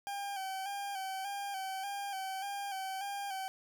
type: tone with vibrato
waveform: 40% pulse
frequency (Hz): 784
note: G5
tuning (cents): 0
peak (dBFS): -36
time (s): 0.07-3.48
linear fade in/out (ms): 0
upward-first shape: square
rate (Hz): 1.7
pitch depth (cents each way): 40
effects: none